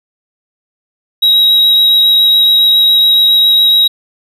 triangle tone with vibrato, 3830 Hz, A#7, 46 cents sharp, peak -4 dBFS, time 1.22-3.88 s, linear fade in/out 10 ms, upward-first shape triangle, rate 7.2 Hz, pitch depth 10 cents each way, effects none

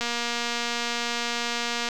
click train, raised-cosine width 0.2 ms, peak -11 dBFS, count 446, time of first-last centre 0.01-1.888 s, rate 237 Hz, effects none

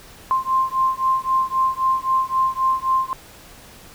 sine beating tone pair, 1049 / 1052.8 Hz, C6 / C6, +4 / +10 cents, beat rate 3.8 Hz, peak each -20 dBFS, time 0.31-3.13 s, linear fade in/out 0 ms, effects pink hiss -44 dBFS RMS until 3.94 s

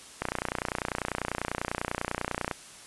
click train, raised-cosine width 0.5 ms, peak -13 dBFS, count 70, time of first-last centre 0.22-2.512 s, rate 30.1 Hz, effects white hiss -48 dBFS RMS until 2.86 s + resampled to 24000 Hz

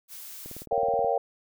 blue noise, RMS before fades -42 dBFS, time 0.08-0.66 s, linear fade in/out 50 ms
click train, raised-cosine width 2 ms, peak -29 dBFS, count 12, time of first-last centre 0.46-1.045 s, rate 18.8 Hz
sine chord, G half-diminished seventh, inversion first, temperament equal, 466.2 / 554.4 / 698.5 / 784 Hz, Bb4 / Db5 / F5 / G5, 0 / 0 / 0 / 0 cents, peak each -28 dBFS, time 0.71-1.18 s, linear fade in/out 5 ms
effects none

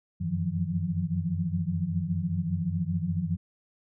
sine tone cluster, 89.7 / 94.8 / 160.1 / 174.2 / 181.5 Hz, F2 / F#2 / D#3 / F3 / F#3, +47 / +43 / +50 / -4 / -33 cents, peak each -37 / -33 / -31 / -30 / -37 dBFS, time 0.2-3.37 s, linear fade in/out 20 ms, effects none

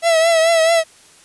45% pulse tone with vibrato, 658 Hz, E5, 3 cents flat, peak -11 dBFS, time 0.02-0.84 s, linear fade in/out 50 ms, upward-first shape triangle, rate 4.6 Hz, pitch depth 59 cents each way, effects white hiss -47 dBFS RMS until 1.24 s + resampled to 24000 Hz

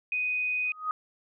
sine tone, 2494 Hz, D#7, 3 cents sharp, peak -26 dBFS, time 0.12-0.72 s, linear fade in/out 2 ms
sine tone with exponential growth, 1250 Hz, D#6, 8 cents sharp, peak -23 dBFS, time 0.65-0.91 s, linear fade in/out 1 ms, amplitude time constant 55 ms
effects none

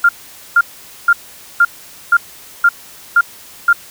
sine tone bursts, 1399 Hz, F6, 3 cents sharp, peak -5 dBFS, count 8, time 0.04-3.73 s, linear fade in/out 5 ms, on 50 ms, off 470 ms, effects white hiss -38 dBFS RMS until 3.9 s

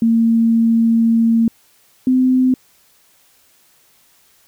sine tone pair in turn, 228.5 / 256.5 Hz, A#3 / C4, -34 / -34 cents, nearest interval major second, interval 200 cents, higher second, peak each -10 dBFS, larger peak neither, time 0.02-1.48 / 2.07-2.54 s, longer first, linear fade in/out 2 ms, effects white hiss -54 dBFS RMS until 4.47 s

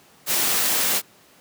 white noise, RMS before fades -21 dBFS, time 0.26-1.02 s, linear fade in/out 50 ms, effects pink hiss -53 dBFS RMS until 1.4 s + high-pass 150 Hz 12 dB/octave

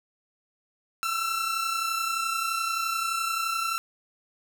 sawtooth tone pair together, 1318.5 / 1350.1 Hz, E6 / E6, 0 / +41 cents, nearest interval unison, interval 41 cents, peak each -28 / -24 dBFS, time 1.03-3.78 s, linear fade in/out 0 ms, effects none

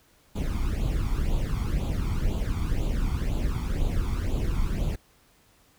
brown noise with flanger, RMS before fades -26 dBFS, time 0.35-4.96 s, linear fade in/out 10 ms, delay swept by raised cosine 0.27 to 0.91 ms, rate 2 Hz, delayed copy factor +0.75, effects pink hiss -61 dBFS RMS until 5.78 s

